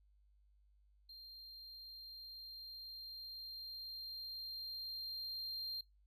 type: tone with level ramp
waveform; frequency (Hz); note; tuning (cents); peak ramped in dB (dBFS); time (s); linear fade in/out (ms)
triangle; 4186; C8; 0; -51 to -39; 1.09-5.81; 5
effects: noise-tail reverb RT60 0.2 s tail -22 dB re dry + added 50 Hz sine -67 dBFS peak until 6.06 s